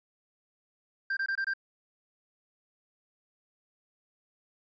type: tone bursts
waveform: triangle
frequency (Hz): 1580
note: G6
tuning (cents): +13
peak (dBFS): -26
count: 5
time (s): 1.1-1.537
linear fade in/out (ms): 5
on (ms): 69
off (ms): 23
effects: resampled to 16000 Hz